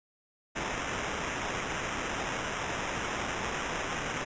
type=noise with sample-and-hold; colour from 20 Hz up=white; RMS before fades=-34 dBFS; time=0.55-4.25 s; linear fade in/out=20 ms; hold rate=4410 Hz; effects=resampled to 16000 Hz

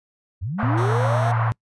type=linear sweep; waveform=sine; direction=up; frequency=75.8 to 740 Hz; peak=-24 dBFS; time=0.41-1.34 s; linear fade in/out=20 ms
type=band-pass noise; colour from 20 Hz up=white; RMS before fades=-27 dBFS; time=0.58-1.52 s; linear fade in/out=20 ms; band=660 to 1300 Hz; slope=24 dB/octave
type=tone with pitch glide; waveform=sine; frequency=116.54 to 114.54 Hz; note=A#2 to A#2; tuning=0 to -30 cents; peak=-19 dBFS; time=0.63-1.52 s; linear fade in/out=0 ms; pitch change=-30 cents; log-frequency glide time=1.26-1.4 s
type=tone; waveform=10% pulse; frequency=241.1 Hz; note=B3; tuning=41 cents flat; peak=-24 dBFS; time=0.77-1.32 s; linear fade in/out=10 ms
effects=noise-tail reverb RT60 0.1 s tail -25 dB re dry + resampled to 24000 Hz

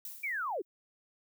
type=noise with exponential decay; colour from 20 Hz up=violet; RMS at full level=-41 dBFS; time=0.05-0.65 s; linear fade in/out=1 ms; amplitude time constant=130 ms
type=linear sweep; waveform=sine; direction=down; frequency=2389 to 311.3 Hz; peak=-32 dBFS; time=0.23-0.62 s; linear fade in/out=10 ms
effects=none

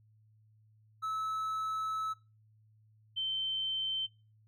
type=tone pair in turn; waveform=triangle / sine; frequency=1300 / 3098 Hz; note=E6 / G7; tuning=-24 / -21 cents; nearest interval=octave + minor third; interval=1503 cents; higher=second; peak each=-31 / -31 dBFS; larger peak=neither; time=1.02-2.14 / 3.16-4.07 s; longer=first; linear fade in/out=20 ms; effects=noise-tail reverb RT60 0.3 s tail -20 dB re dry + added 108 Hz sine -62 dBFS peak until 4.47 s

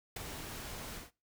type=noise with ADSR envelope; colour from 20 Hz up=pink; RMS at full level=-38 dBFS; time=0.16-1.11 s; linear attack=5 ms; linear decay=12 ms; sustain=-6 dB; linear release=160 ms; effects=noise-tail reverb RT60 0.3 s tail -23 dB re dry

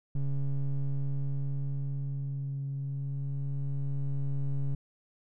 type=ring-modulated tone; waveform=triangle; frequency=68.8 Hz; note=C#2; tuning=12 cents flat; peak=-23 dBFS; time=0.15-4.75 s; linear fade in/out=5 ms; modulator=68.9 Hz; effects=none

